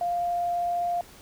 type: tone with vibrato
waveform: sine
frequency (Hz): 699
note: F5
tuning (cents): +1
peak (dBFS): -24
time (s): 0.01-1.01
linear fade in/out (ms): 2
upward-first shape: sine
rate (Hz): 20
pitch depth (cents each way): 11
effects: pink hiss -50 dBFS RMS until 1.21 s